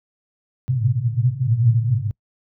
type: band-pass noise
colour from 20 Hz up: white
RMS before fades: -19 dBFS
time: 0.68-2.11 s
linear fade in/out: 0 ms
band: 110 to 130 Hz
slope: 96 dB/octave
effects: noise-tail reverb RT60 0.1 s tail -26 dB re dry